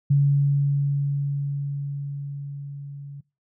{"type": "tone with level ramp", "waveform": "sine", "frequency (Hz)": 141.4, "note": "C#3", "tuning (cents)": 35, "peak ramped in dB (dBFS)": [-14, -35], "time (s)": [0.1, 3.21], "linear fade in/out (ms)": 10, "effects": ["noise-tail reverb RT60 0.3 s tail -24 dB re dry"]}